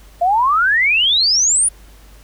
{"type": "exponential sweep", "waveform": "sine", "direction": "up", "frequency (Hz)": [671, 9956], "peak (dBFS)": -11, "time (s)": [0.21, 1.69], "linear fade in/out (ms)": 10, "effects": ["added 50 Hz sine -41 dBFS peak until 2.23 s", "pink hiss -48 dBFS RMS until 2.23 s"]}